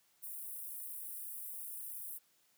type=high-pass noise; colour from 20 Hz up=white; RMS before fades=-45 dBFS; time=0.22-2.19 s; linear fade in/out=20 ms; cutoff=9300 Hz; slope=48 dB/octave; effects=white hiss -72 dBFS RMS until 2.57 s + high-pass 100 Hz 12 dB/octave